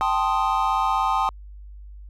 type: chord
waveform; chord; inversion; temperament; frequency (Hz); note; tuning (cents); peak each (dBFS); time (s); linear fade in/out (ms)
triangle; A half-diminished seventh; third; equal; 784 / 880 / 1046.5 / 1244.5; G5 / A5 / C6 / Eb6; 0 / 0 / 0 / 0; -23; 0.01-1.29; 0
effects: added 50 Hz sine -38 dBFS peak until 2.09 s